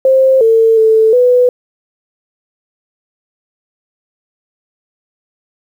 sine tone with pitch steps, 528 / 450.4 / 441.8 / 495.9 Hz, C5 / A4 / A4 / B4, +16 / +40 / +7 / +7 cents, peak -5 dBFS, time 0.05-1.49 s, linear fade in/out 2 ms, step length 360 ms, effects 7-bit

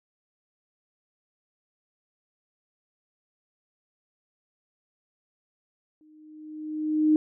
sine tone with exponential growth, 307.8 Hz, D#4, 19 cents flat, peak -15 dBFS, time 6.01-7.16 s, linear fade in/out 1 ms, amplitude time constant 250 ms, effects none

